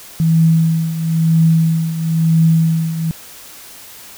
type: tone with tremolo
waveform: sine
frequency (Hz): 162.7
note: E3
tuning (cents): -22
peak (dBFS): -7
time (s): 0.2-3.11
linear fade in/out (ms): 0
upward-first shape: triangle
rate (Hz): 1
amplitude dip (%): 75
effects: white hiss -37 dBFS RMS until 4.17 s